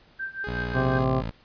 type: tone with tremolo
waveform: sine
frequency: 1568 Hz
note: G6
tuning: in tune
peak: -27 dBFS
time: 0.19-0.99 s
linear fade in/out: 10 ms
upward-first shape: triangle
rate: 5.5 Hz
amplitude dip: 95%
type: tone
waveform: sawtooth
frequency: 415.3 Hz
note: G#4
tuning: in tune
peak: -32 dBFS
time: 0.44-1.04 s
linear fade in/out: 0 ms
type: tone with pitch glide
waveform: 15% pulse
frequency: 60.3 to 55.94 Hz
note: B1 to A1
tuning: -41 to +29 cents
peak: -23 dBFS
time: 0.47-1.31 s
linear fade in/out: 5 ms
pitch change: -130 cents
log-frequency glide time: 0.86-1.04 s
type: harmonic tone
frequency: 130.5 Hz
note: C3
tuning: 4 cents flat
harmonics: 1 / 2 / 3 / 4 / 5 / 6 / 8 / 9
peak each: -25 / -28 / -30 / -31 / -32 / -33 / -34 / -35 dBFS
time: 0.73-1.23 s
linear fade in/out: 50 ms
effects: pink hiss -57 dBFS RMS until 1.44 s + resampled to 11025 Hz